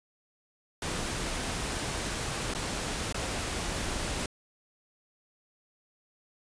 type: noise with dropouts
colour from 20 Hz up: pink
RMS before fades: -33 dBFS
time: 0.82-4.26 s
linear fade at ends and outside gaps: 2 ms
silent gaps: 2.538-2.548 / 3.126-3.144 s
effects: resampled to 22050 Hz